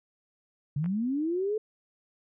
sine linear sweep, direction up, 135.8 to 440 Hz, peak -26 dBFS, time 0.76-1.58 s, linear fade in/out 5 ms
clicks, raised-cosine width 0.5 ms, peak -32 dBFS, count 2, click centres 0.843 / 0.86 s
effects none

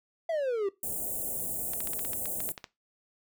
triangle exponential sweep, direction down, 680 to 379.6 Hz, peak -25 dBFS, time 0.29-0.69 s, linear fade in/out 5 ms
white band-stop noise, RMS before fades -34 dBFS, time 0.83-2.52 s, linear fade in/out 2 ms, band 730 to 7700 Hz, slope 48 dB/octave
clicks, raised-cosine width 0.2 ms, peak -22 dBFS, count 12, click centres 1.735 / 1.805 / 1.873 / 1.934 / 1.993 / 2.05 / 2.133 / 2.257 / 2.404 / 2.49 / 2.578 / 2.642 s
effects noise-tail reverb RT60 0.2 s tail -17 dB re dry

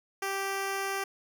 10% pulse tone, 391.1 Hz, G4, 4 cents flat, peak -22 dBFS, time 0.22-1.04 s, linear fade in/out 5 ms, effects none

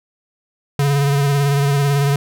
square tone with vibrato, 141.2 Hz, C#3, 32 cents sharp, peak -14 dBFS, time 0.79-2.16 s, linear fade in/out 2 ms, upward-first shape sine, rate 18 Hz, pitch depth 33 cents each way, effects none

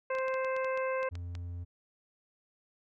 harmonic tone, 523.3 Hz, C5, in tune, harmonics 1 / 2 / 3 / 4 / 5, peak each -31 / -37 / -41 / -43 / -45 dBFS, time 0.1-1.09 s, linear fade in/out 5 ms
clicks, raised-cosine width 0.2 ms, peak -29 dBFS, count 11, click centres 0.151 / 0.186 / 0.282 / 0.341 / 0.447 / 0.565 / 0.646 / 0.775 / 1.03 / 1.154 / 1.352 s
triangle tone, 87.31 Hz, F2, in tune, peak -35 dBFS, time 1.11-1.65 s, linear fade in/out 20 ms
effects none

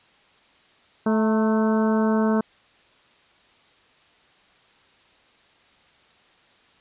harmonic tone with a mistuned harmonic, 218.4 Hz, A3, 13 cents flat, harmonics 1 / 2 / 3 / 4 / 5 / 6 / 7, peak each -19 / -25 / -29 / -31 / -33 / -35 / -36 dBFS, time 1.06-2.41 s, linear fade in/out 5 ms, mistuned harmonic 4, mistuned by +52 cents, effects white hiss -57 dBFS RMS until 6.8 s + resampled to 8000 Hz

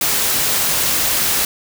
white noise, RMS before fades -17 dBFS, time 0.01-1.45 s, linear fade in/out 2 ms, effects none

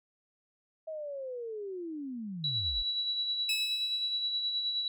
sine linear sweep, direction down, 644 to 32.7 Hz, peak -36 dBFS, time 0.87-2.83 s, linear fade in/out 10 ms
sine tone with tremolo, 3922 Hz, B7, 13 cents flat, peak -28 dBFS, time 2.44-4.88 s, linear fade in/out 2 ms, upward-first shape sine, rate 9.5 Hz, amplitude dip 40%
sawtooth tone with exponential decay, 2593 Hz, E7, 29 cents flat, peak -27 dBFS, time 3.49-4.28 s, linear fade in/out 2 ms, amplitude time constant 170 ms
effects none

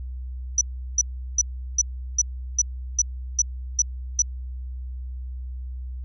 sine tone bursts, 5920 Hz, F#8, in tune, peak -15 dBFS, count 10, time 0.58-4.22 s, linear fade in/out 2 ms, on 31 ms, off 370 ms, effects added 63 Hz sine -30 dBFS peak until 6.04 s

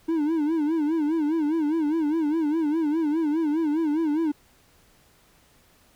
triangle tone with vibrato, 311.1 Hz, D#4, in tune, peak -19 dBFS, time 0.08-4.32 s, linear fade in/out 10 ms, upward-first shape sine, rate 4.9 Hz, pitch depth 120 cents each way, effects pink hiss -59 dBFS RMS until 5.95 s

